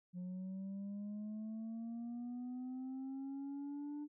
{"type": "linear sweep", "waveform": "sine", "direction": "up", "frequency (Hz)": [177.9, 296.7], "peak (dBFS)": -39, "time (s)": [0.13, 4.08], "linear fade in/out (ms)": 50, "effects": ["tanh soft clip ceiling -41 dBFS"]}